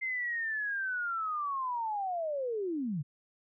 sine linear sweep, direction down, 2093 to 130.81 Hz, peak -31 dBFS, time 0.01-3.03 s, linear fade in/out 20 ms, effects none

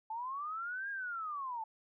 sine linear two-way sweep, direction up then down, 862 to 1639 to 862 Hz, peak -37 dBFS, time 0.1-1.64 s, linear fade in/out 5 ms, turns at 0.9 s, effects none

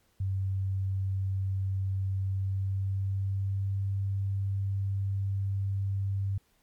sine tone with pitch glide, 96.2 to 98.16 Hz, G2 to G2, -32 to +3 cents, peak -27 dBFS, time 0.2-6.38 s, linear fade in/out 5 ms, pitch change +35 cents, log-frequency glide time 2.19-3.84 s, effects pink hiss -69 dBFS RMS until 6.62 s + MP3 96 kbps

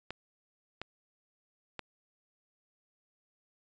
clicks, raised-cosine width 0.3 ms, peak -22 dBFS, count 3, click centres 0.106 / 0.816 / 1.793 s, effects resampled to 16000 Hz

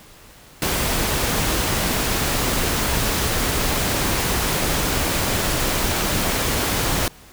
pink noise, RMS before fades -21 dBFS, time 0.62-7.08 s, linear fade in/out 2 ms, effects pink hiss -46 dBFS RMS until 7.32 s

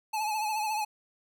square tone with vibrato, 858 Hz, A5, 44 cents flat, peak -29 dBFS, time 0.13-0.85 s, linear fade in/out 10 ms, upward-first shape triangle, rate 14 Hz, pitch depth 59 cents each way, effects none

